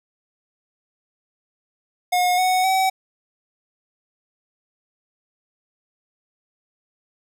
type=tone with pitch steps; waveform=square; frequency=721 / 740.4 / 760.4 Hz; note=F#5 / F#5 / F#5; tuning=-45 / +1 / +47 cents; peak=-17 dBFS; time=2.12-2.9 s; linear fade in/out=10 ms; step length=260 ms; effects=none